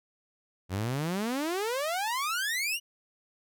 sawtooth exponential sweep, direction up, 88 to 2960 Hz, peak -25 dBFS, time 0.69-2.8 s, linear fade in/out 50 ms, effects none

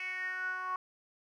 10% pulse tone with band-pass filter sweep, 370 Hz, F#4, in tune, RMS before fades -37 dBFS, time 0-0.76 s, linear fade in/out 2 ms, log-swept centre 2400 to 1100 Hz, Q 7.6, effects none

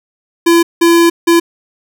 square tone bursts at uneven times, 338.2 Hz, E4, 44 cents sharp, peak -6 dBFS, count 3, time 0.46-0.63 / 0.81-1.1 / 1.27-1.4 s, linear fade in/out 10 ms, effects none

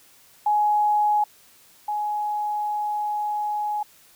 sine tone pair in turn, 838 / 838 Hz, G#5 / G#5, +15 / +15 cents, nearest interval unison, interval 0 cents, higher neither, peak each -17 / -23 dBFS, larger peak first, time 0.46-1.24 / 1.88-3.83 s, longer second, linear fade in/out 5 ms, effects white hiss -54 dBFS RMS until 4.15 s

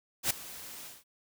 white noise with ADSR envelope, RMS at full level -26 dBFS, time 0.23-1.04 s, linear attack 74 ms, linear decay 6 ms, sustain -19 dB, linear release 190 ms, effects none

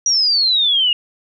sine exponential sweep, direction down, 5820 to 2821 Hz, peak -12 dBFS, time 0.06-0.93 s, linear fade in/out 2 ms, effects none

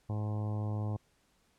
harmonic tone, 105.7 Hz, G#2, 31 cents sharp, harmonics 1 / 2 / 3 / 4 / 5 / 6 / 7 / 8 / 9 / 10, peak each -32 / -42 / -46 / -50 / -49 / -52 / -51 / -52 / -56 / -55 dBFS, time 0.09-0.97 s, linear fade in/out 10 ms, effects pink hiss -71 dBFS RMS until 1.58 s + low-pass 11000 Hz 12 dB/octave

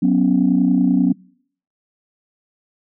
sine chord, F# suspended fourth, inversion none, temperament equal, 185 / 246.9 / 277.2 Hz, F#3 / B3 / C#4, 0 / 0 / 0 cents, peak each -16 dBFS, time 0.02-1.13 s, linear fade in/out 10 ms, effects noise-tail reverb RT60 0.6 s tail -25 dB re dry + tanh soft clip ceiling -5 dBFS

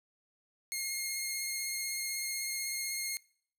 10% pulse tone with vibrato, 2142 Hz, C7, 40 cents sharp, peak -25 dBFS, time 0.72-3.17 s, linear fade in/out 0 ms, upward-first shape sine, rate 16 Hz, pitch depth 19 cents each way, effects noise-tail reverb RT60 0.6 s tail -25 dB re dry

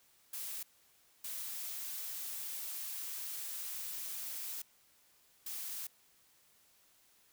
blue noise bursts at uneven times, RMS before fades -42 dBFS, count 3, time 0.33-0.63 / 1.24-4.62 / 5.46-5.87 s, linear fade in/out 5 ms, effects white hiss -68 dBFS RMS until 7.32 s

